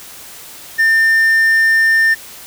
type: tone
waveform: triangle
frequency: 1800 Hz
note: A6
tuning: 39 cents sharp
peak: -7 dBFS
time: 0.78-2.15 s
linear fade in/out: 20 ms
effects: white hiss -35 dBFS RMS until 2.46 s